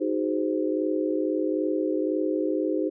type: chord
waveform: sine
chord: Ab dominant seventh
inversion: second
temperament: just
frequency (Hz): 311.5 / 373.8 / 415.3 / 519.1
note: Eb4 / Gb4 / Ab4 / C5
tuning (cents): +2 / +18 / 0 / -14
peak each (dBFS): -26 / -29 / -31 / -30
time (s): 0-2.9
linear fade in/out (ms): 20
effects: none